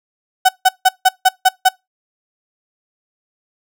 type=tone bursts; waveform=35% pulse; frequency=750 Hz; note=F#5; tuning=23 cents sharp; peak=-5 dBFS; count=7; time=0.45-1.69 s; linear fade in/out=10 ms; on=40 ms; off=160 ms; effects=noise-tail reverb RT60 0.2 s tail -24 dB re dry